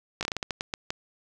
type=slowing click train; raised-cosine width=0.2 ms; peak=-12 dBFS; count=11; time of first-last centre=0.21-0.905 s; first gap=18 ms; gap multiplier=1.28; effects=none